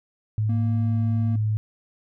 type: tone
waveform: sine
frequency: 107.5 Hz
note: A2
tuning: 40 cents flat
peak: -20 dBFS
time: 0.38-1.57 s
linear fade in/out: 0 ms
type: tone with pitch glide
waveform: triangle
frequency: 233.1 to 231.2 Hz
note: A#3 to A#3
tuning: 0 to -14 cents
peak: -25 dBFS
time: 0.49-1.36 s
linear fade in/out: 5 ms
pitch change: -14 cents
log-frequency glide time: 0.77-0.99 s
effects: none

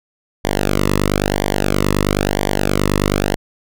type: tone with flanger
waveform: sawtooth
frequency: 49.46 Hz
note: G1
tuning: 16 cents sharp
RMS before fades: -17 dBFS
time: 0.44-3.36 s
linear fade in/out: 10 ms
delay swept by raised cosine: 0.75 to 1.31 ms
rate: 1 Hz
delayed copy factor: -0.95
effects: none

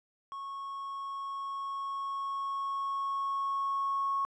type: tone with level ramp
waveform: triangle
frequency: 1100 Hz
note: C#6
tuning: 14 cents flat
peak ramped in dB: -36 to -24 dBFS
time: 0.32-4.25 s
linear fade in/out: 0 ms
effects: tanh soft clip ceiling -26 dBFS + resampled to 22050 Hz

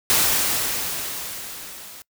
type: noise with level ramp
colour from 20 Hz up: white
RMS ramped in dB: -17 to -41 dBFS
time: 0.1-2.02 s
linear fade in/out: 0 ms
effects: noise-tail reverb RT60 0.1 s tail -24 dB re dry

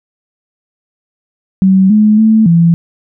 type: tone with pitch steps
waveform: sine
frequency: 190.3 / 212.9 / 219.8 / 168.2 Hz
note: F#3 / G#3 / A3 / E3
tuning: +49 / +43 / -2 / +35 cents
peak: -4 dBFS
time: 1.62-2.74 s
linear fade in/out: 0 ms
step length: 280 ms
effects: none

